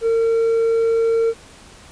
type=tone with hard clipping; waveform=sine; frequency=456 Hz; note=A#4; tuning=38 cents flat; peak=-15 dBFS; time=0.01-1.34 s; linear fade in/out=50 ms; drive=2 dB; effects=pink hiss -44 dBFS RMS until 1.91 s + resampled to 22050 Hz